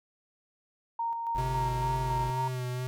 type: tone with tremolo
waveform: sine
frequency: 926 Hz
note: A#5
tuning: 12 cents flat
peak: -28 dBFS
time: 0.99-2.48 s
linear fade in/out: 5 ms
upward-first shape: square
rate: 3.6 Hz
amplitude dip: 35%
type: tone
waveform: square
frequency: 49 Hz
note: G1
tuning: in tune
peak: -36 dBFS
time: 1.35-2.3 s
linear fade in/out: 0 ms
type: tone with vibrato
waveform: square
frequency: 126.8 Hz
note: B2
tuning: 46 cents sharp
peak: -32 dBFS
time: 1.38-2.87 s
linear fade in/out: 0 ms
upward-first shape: sine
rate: 2.1 Hz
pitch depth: 27 cents each way
effects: none